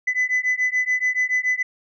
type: beating tone pair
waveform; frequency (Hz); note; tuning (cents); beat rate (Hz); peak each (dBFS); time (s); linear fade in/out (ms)
sine; 2002 / 2009; B6 / B6; +23 / +29; 7; -20; 0.07-1.63; 10
effects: tanh soft clip ceiling -15 dBFS